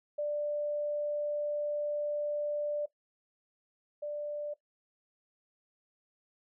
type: tone pair in turn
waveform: sine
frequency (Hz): 590 / 590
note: D5 / D5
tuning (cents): +8 / +8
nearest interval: unison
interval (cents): 0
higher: neither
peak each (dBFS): -30 / -34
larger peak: first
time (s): 0.18-2.86 / 4.02-4.54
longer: first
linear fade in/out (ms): 10
effects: noise-tail reverb RT60 0.1 s tail -17 dB re dry